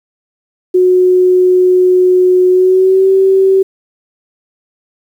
sine tone with pitch glide, 365.8 to 383.8 Hz, F#4 to G4, -20 to -37 cents, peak -5 dBFS, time 0.74-3.63 s, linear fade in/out 10 ms, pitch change +83 cents, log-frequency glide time 2.49-3.08 s, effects 7-bit

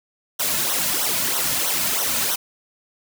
white noise with flanger, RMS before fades -22 dBFS, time 0.39-2.36 s, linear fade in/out 10 ms, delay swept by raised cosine 0.41 to 2.61 ms, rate 3.1 Hz, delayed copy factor -0.85, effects none

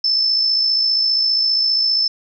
sine tone with amplitude modulation, 5274 Hz, E8, in tune, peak -12 dBFS, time 0.04-2.08 s, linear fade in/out 5 ms, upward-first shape sine, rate 55 Hz, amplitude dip 40%, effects none

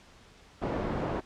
white low-pass noise, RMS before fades -32 dBFS, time 0.61-1.21 s, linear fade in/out 20 ms, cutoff 620 Hz, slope 12 dB/octave, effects pink hiss -56 dBFS RMS until 1.25 s + low-pass 6000 Hz 12 dB/octave

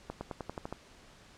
accelerating click train, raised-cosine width 1 ms, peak -23 dBFS, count 8, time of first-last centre 0.1-0.726 s, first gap 110 ms, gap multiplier 0.93, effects pink hiss -57 dBFS RMS until 1.37 s + low-pass 7000 Hz 12 dB/octave

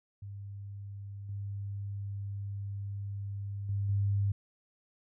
sine tone with level steps, 100.1 Hz, G2, 37 cents sharp, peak -40 / -35 / -29 / -26 dBFS, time 0.22-4.32 s, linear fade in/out 5 ms, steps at 1.29 / 3.69 / 3.89 s, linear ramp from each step 2 ms, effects none

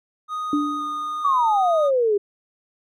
triangle tone with vibrato, 1236 Hz, D#6, 12 cents flat, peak -23 dBFS, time 0.28-1.91 s, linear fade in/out 50 ms, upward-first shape square, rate 0.96 Hz, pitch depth 10 cents each way
sine tone with exponential decay, 293.7 Hz, D4, in tune, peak -16 dBFS, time 0.53-1.22 s, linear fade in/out 2 ms, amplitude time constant 150 ms
sine exponential sweep, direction down, 1174.7 to 395.3 Hz, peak -16 dBFS, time 1.24-2.18 s, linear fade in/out 10 ms
effects none

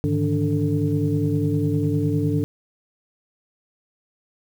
sine tone cluster, 103.4 / 148.6 / 158.5 / 290.9 / 443.8 Hz, G#2 / D3 / D#3 / D4 / A4, -7 / +21 / +32 / -16 / +15 cents, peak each -24 / -25 / -25 / -23 / -28 dBFS, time 0.04-2.44 s, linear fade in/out 0 ms, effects tanh soft clip ceiling -7 dBFS + 8-bit

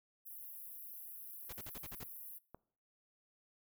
pink high-pass noise, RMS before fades -50 dBFS, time 0.25-2.39 s, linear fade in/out 20 ms, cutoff 11000 Hz, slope 96 dB/octave
pink noise bursts, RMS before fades -49 dBFS, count 7, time 1.49-2.037 s, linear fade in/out 5 ms, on 37 ms, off 48 ms
clicks, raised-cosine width 1 ms, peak -36 dBFS, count 2, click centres 2.028 / 2.546 s
effects noise-tail reverb RT60 0.6 s tail -23 dB re dry

